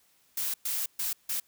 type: noise bursts at uneven times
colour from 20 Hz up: blue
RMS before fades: -31 dBFS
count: 4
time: 0.37-0.54 / 0.65-0.86 / 0.99-1.13 / 1.29-1.4 s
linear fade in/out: 5 ms
effects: white hiss -66 dBFS RMS until 1.47 s